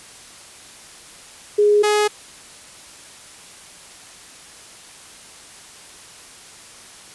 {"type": "tone pair in turn", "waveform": ["sine", "sawtooth"], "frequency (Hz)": [415.3, 419.4], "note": ["G#4", "G#4"], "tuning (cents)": [0, 17], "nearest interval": "unison", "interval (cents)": 17, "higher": "second", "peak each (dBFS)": -11, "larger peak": "neither", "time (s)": [[1.58, 1.83], [1.83, 2.08]], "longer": "neither", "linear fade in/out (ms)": 10, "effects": ["white hiss -42 dBFS RMS until 7.14 s", "resampled to 24000 Hz"]}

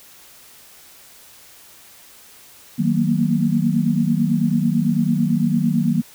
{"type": "tone cluster", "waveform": "sine", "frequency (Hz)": [158.1, 187.4, 229, 238], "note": ["D#3", "F#3", "A#3", "A#3"], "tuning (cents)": [28, 22, -31, 36], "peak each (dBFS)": -21, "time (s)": [2.78, 6.02], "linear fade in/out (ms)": 20, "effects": ["white hiss -46 dBFS RMS until 6.14 s"]}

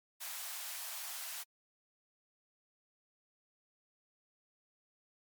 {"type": "high-pass noise", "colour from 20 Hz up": "white", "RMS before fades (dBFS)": -43, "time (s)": [0.2, 1.44], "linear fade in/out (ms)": 20, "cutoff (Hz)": 620, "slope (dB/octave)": 96, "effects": ["MP3 96 kbps"]}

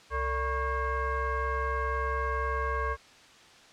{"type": "tone with frequency modulation", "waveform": "sine", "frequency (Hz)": 581, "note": "D5", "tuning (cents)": -19, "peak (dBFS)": -27, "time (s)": [0.1, 2.97], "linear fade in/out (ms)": 50, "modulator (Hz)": 516, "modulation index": 2, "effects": ["white hiss -54 dBFS RMS until 3.72 s", "low-pass 5000 Hz 12 dB/octave"]}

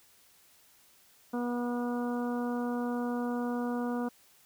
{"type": "harmonic tone", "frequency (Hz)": 242.2, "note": "B3", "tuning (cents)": -34, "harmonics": [1, 2, 3, 4, 5, 6], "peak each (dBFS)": [-31, -37, -41, -43, -45, -47], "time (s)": [1.33, 4.09], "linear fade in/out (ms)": 10, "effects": ["white hiss -62 dBFS RMS until 4.45 s"]}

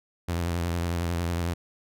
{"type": "tone with vibrato", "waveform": "sawtooth", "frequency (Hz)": 85.7, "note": "F2", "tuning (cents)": -32, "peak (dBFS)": -22, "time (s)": [0.28, 1.54], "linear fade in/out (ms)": 10, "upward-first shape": "sine", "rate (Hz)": 11, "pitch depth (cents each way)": 51, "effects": []}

